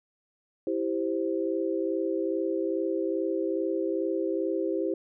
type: chord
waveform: sine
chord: C major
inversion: first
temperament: equal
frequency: 329.6 / 392 / 523.3 Hz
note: E4 / G4 / C5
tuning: 0 / 0 / 0 cents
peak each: -29 / -30 / -32 dBFS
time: 0.67-4.94 s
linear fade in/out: 2 ms
effects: none